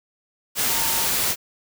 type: tone in noise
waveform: sine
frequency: 912 Hz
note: A#5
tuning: 38 cents flat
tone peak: -32 dBFS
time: 0.67-1.1 s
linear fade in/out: 50 ms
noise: white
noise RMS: -22 dBFS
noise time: 0.55-1.36 s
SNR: -13 dB
effects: none